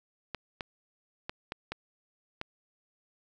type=clicks; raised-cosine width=0.3 ms; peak=-19 dBFS; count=6; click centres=0.347 / 0.608 / 1.295 / 1.521 / 1.72 / 2.414 s; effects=none